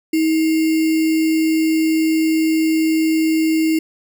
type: tone with sample-and-hold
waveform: sine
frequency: 318.9 Hz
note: D#4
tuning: 43 cents sharp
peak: -13 dBFS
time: 0.13-3.79 s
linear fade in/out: 5 ms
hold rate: 2450 Hz
effects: none